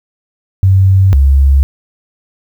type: tone pair in turn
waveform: sine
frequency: 95.7 / 68.63 Hz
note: G2 / C#2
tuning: -41 / -17 cents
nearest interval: tritone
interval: 576 cents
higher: first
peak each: -4 dBFS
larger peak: neither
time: 0.63-1.13 / 1.13-1.63 s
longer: neither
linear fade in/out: 0 ms
effects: 7-bit